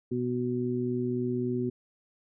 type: harmonic tone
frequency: 123.47 Hz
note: B2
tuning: in tune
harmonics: 1 / 2 / 3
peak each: -34 / -30 / -31 dBFS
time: 0.11-1.7 s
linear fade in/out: 10 ms
effects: none